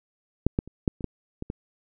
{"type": "clicks", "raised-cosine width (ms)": 3, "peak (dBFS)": [-6, -10, -29, -8, -25, -14, -19, -18], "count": 8, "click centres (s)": [0.466, 0.589, 0.676, 0.878, 1.008, 1.043, 1.424, 1.501], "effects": []}